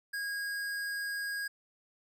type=tone with hard clipping; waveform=sine; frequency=1637 Hz; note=G#6; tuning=25 cents flat; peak=-35 dBFS; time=0.13-1.48 s; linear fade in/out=10 ms; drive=18 dB; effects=none